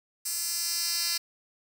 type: tone with high-pass filter sweep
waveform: 10% pulse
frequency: 341.2 Hz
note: F4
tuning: 40 cents flat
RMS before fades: -30 dBFS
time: 0.25-1.18 s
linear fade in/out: 10 ms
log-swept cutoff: 7400 to 4200 Hz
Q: 1.6
effects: none